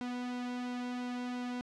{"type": "tone with flanger", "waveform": "sawtooth", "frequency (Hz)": 246.9, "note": "B3", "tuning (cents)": 0, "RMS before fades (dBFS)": -38, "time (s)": [0.01, 1.61], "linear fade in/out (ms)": 0, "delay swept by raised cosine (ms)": [1.7, 2.38], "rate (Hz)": 2.9, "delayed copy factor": -0.75, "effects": ["low-pass 5000 Hz 12 dB/octave"]}